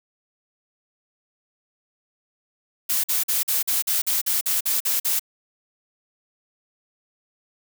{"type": "noise bursts", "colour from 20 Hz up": "blue", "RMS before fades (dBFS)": -22, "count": 12, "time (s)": [2.89, 5.196], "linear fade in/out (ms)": 10, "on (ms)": 150, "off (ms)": 46, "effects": []}